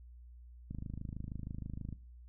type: click train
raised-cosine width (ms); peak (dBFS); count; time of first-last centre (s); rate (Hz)
5; -29; 33; 0.71-1.927; 26.3
effects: noise-tail reverb RT60 0.4 s tail -19 dB re dry + added 60 Hz sine -51 dBFS peak until 2.28 s